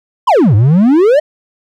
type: exponential two-way sweep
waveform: triangle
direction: down then up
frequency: 1108.7 to 98 to 633 Hz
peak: -3 dBFS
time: 0.27-1.2 s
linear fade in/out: 10 ms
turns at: 0.55 s
effects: none